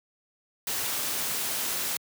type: noise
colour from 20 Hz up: white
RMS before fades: -30 dBFS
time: 0.67-1.97 s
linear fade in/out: 2 ms
effects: high-pass 100 Hz 12 dB/octave